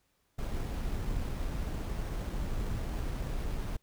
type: noise with sample-and-hold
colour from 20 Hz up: brown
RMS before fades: -34 dBFS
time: 0.38-3.77 s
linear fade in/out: 10 ms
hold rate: 7350 Hz
effects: pink hiss -74 dBFS RMS until 3.82 s